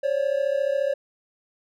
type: tone pair together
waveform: triangle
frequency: 540 / 574.3 Hz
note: C#5 / D5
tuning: -45 / -39 cents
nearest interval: minor second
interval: 106 cents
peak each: -22 dBFS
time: 0.03-0.94 s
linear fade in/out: 10 ms
effects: none